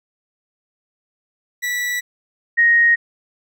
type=tone pair in turn; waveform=40% pulse / sine; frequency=1955 / 1871 Hz; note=B6 / A#6; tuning=-18 / +6 cents; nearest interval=minor second; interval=76 cents; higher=first; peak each=-19 / -10 dBFS; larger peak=second; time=1.62-2.01 / 2.57-2.96 s; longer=neither; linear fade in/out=20 ms; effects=none